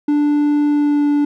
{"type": "tone with pitch glide", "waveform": "triangle", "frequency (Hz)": [293.7, 291], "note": ["D4", "D4"], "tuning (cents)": [0, -16], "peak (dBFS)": -10, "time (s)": [0.08, 1.25], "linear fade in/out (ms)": 5, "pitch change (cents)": -16, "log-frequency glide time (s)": [0.68, 1.07], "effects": []}